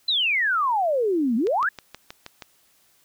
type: exponential two-way sweep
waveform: sine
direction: down then up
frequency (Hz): 4102 to 215.4 to 1770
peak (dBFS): -19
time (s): 0.08-1.69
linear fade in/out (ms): 5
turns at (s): 1.36
type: click train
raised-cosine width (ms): 0.2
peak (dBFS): -19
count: 7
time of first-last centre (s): 1.47-2.422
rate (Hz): 6.3
effects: white hiss -61 dBFS RMS until 3.04 s